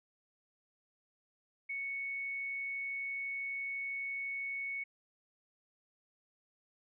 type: tone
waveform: sine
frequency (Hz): 2217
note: C#7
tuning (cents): 0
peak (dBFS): -36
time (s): 1.69-4.84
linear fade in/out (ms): 10
effects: none